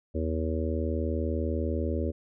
harmonic tone, 80 Hz, D#2, 49 cents sharp, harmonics 1 / 3 / 4 / 5 / 6 / 7, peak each -29 / -34 / -35 / -36 / -37 / -37 dBFS, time 0.14-2.12 s, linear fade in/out 20 ms, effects none

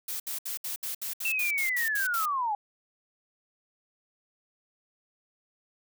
blue noise bursts, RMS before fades -34 dBFS, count 12, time 0.08-2.257 s, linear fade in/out 5 ms, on 120 ms, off 67 ms
sine linear sweep, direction down, 2699 to 801 Hz, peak -26 dBFS, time 1.25-2.55 s, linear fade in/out 2 ms
effects none

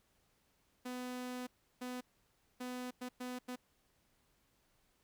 sawtooth tone bursts at uneven times, 250 Hz, B3, 21 cents sharp, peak -37 dBFS, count 6, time 0.85-1.47 / 1.81-2.01 / 2.6-2.91 / 3.01-3.09 / 3.2-3.39 / 3.48-3.56 s, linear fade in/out 10 ms, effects pink hiss -75 dBFS RMS until 5.03 s

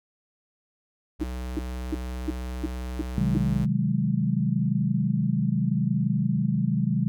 square tone, 62.5 Hz, B1, 21 cents sharp, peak -31 dBFS, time 1.19-3.66 s, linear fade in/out 20 ms
sine tone bursts, 311.1 Hz, D#4, in tune, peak -23 dBFS, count 7, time 1.21-3.372 s, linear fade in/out 5 ms, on 26 ms, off 330 ms
sine chord, Ab dominant seventh, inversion first, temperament just, 129.78 / 155.74 / 186.89 / 207.7 Hz, C3 / Eb3 / Gb3 / Ab3, -14 / +2 / +18 / 0 cents, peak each -27 dBFS, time 3.18-7.08 s, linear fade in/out 0 ms
effects none

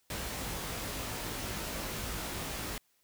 pink noise with comb filter, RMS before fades -38 dBFS, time 0.1-2.78 s, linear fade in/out 2 ms, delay 19 ms, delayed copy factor +0.7, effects white hiss -72 dBFS RMS until 3.03 s

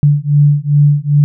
sine beating tone pair, 144.5 / 147 Hz, D3 / D3, -28 / +2 cents, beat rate 2.5 Hz, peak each -10 dBFS, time 0.03-1.24 s, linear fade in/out 0 ms, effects none

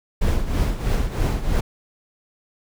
brown noise with tremolo, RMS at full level -17 dBFS, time 0.21-1.61 s, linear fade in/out 10 ms, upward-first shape triangle, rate 3.1 Hz, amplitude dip 75%, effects none

